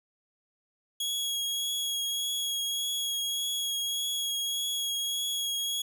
sawtooth tone with vibrato, 3321 Hz, G#7, 1 cent flat, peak -26 dBFS, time 1-5.82 s, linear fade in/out 5 ms, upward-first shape triangle, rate 1.7 Hz, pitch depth 17 cents each way, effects none

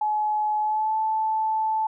sine tone with pitch glide, 850 to 874.9 Hz, G#5 to A5, +40 to -10 cents, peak -21 dBFS, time 0.01-1.87 s, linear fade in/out 5 ms, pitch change +50 cents, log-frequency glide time 0.6-0.96 s, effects none

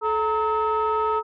sine tone cluster, 433.5 / 921 / 1285 Hz, A4 / A#5 / E6, -26 / -21 / -45 cents, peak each -23 dBFS, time 0.01-1.23 s, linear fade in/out 50 ms, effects tanh soft clip ceiling -15 dBFS

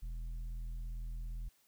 triangle tone with tanh clipping, 41.2 Hz, E1, in tune, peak -40 dBFS, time 0.02-1.49 s, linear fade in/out 10 ms, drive 11 dB, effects white hiss -71 dBFS RMS until 1.67 s

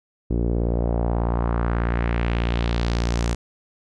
sawtooth tone with low-pass filter sweep, 58.27 Hz, A#1, in tune, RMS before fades -22 dBFS, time 0.3-3.35 s, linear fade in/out 10 ms, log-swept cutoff 350 to 7500 Hz, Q 1.8, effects none

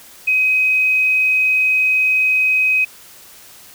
sine tone, 2524 Hz, D#7, 24 cents sharp, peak -12 dBFS, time 0.27-2.85 s, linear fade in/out 10 ms, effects white hiss -42 dBFS RMS until 3.74 s

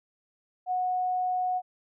sine tone, 733 Hz, F#5, 16 cents flat, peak -25 dBFS, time 0.66-1.62 s, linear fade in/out 50 ms, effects none

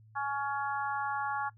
harmonic tone, 280 Hz, C#4, 18 cents sharp, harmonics 3 / 4 / 5 / 6, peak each -34 / -36 / -38 / -40 dBFS, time 0.15-1.5 s, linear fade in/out 20 ms, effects noise-tail reverb RT60 0.1 s tail -20 dB re dry + added 109 Hz sine -55 dBFS peak until 1.57 s

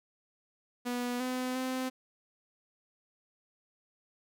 sawtooth tone with pitch steps, 244.7 / 254 / 258 Hz, B3 / B3 / C4, -16 / +49 / -24 cents, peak -28 dBFS, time 0.85-1.9 s, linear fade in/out 20 ms, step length 350 ms, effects none

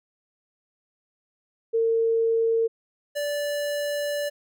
sine / square tone pair in turn, 454.8 / 582.2 Hz, A#4 / D5, -43 / -15 cents, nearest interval major third, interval 428 cents, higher second, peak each -19 / -26 dBFS, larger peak first, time 1.73-2.68 / 3.15-4.3 s, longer second, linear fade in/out 20 ms, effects none

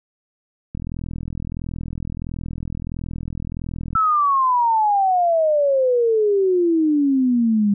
click train, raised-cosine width 5 ms, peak -16 dBFS, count 134, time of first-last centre 0.75-3.955 s, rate 41.5 Hz
sine exponential sweep, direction down, 1332 to 199.3 Hz, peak -14 dBFS, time 3.95-7.74 s, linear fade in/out 5 ms
effects none

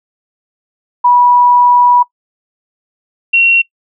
sine tone pair in turn, 976 / 2735 Hz, B5 / F7, -21 / -37 cents, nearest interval octave + tritone, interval 1784 cents, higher second, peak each -5 dBFS, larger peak neither, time 1.04-2.03 / 3.33-3.62 s, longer first, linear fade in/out 10 ms, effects noise-tail reverb RT60 0.1 s tail -21 dB re dry

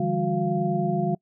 sine tone cluster, 149.3 / 170.5 / 199.5 / 362.9 / 693 Hz, D3 / F3 / G3 / F#4 / F5, +29 / -41 / +31 / -34 / -14 cents, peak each -28 dBFS, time 0-1.15 s, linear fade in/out 5 ms, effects noise-tail reverb RT60 0.1 s tail -25 dB re dry

